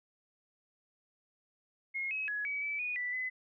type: tone with pitch steps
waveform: sine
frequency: 2154 / 2557 / 1682 / 2275 / 2306 / 2466 / 1974 / 2020 Hz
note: C7 / D#7 / G#6 / C#7 / D7 / D#7 / B6 / B6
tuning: +50 / +47 / +22 / +44 / -32 / -16 / -1 / +39 cents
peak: -33 dBFS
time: 1.94-3.3 s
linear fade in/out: 20 ms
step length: 170 ms
effects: none